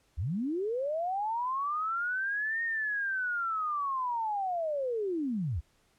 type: linear two-way sweep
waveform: sine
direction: up then down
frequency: 61.74 to 1857 to 61.74 Hz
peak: -29 dBFS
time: 0.17-5.61 s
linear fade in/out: 20 ms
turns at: 2.63 s
effects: pink hiss -69 dBFS RMS until 5.98 s + low-pass 11000 Hz 12 dB/octave